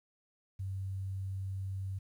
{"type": "tone", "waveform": "sine", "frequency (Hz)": 96.1, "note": "G2", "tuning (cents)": -34, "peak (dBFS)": -35, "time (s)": [0.59, 1.99], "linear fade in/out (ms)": 10, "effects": ["11-bit"]}